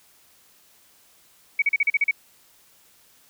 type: tone bursts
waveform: sine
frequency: 2257 Hz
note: C#7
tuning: 31 cents sharp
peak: -16 dBFS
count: 8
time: 1.59-2.111 s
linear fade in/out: 5 ms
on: 31 ms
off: 39 ms
effects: white hiss -57 dBFS RMS until 3.29 s